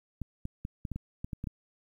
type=clicks; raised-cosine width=5 ms; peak=-23 dBFS; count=10; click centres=0.217 / 0.454 / 0.651 / 0.852 / 0.917 / 0.96 / 1.245 / 1.332 / 1.441 / 1.472 s; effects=10-bit